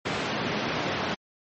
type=band-pass noise; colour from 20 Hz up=pink; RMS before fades=-29 dBFS; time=0.05-1.15 s; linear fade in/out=10 ms; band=140 to 3400 Hz; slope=12 dB/octave; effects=high-pass 80 Hz 12 dB/octave + MP3 32 kbps